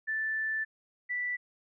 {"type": "tone pair in turn", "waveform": "sine", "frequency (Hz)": [1760, 1969.7], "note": ["A6", "B6"], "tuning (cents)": [0, -5], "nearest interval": "major second", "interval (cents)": 195, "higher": "second", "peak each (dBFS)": [-29, -30], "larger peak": "first", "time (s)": [[0.07, 0.65], [1.09, 1.37]], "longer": "first", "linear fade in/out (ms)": 20, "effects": []}